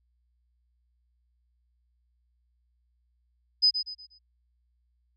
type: tone with echo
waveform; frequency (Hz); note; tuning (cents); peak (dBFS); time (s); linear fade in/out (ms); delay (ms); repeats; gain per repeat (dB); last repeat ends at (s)
sine; 5010; D#8; +11; -17; 3.62-3.71; 20; 120; 4; -9; 4.19
effects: added 60 Hz sine -68 dBFS peak until 5.16 s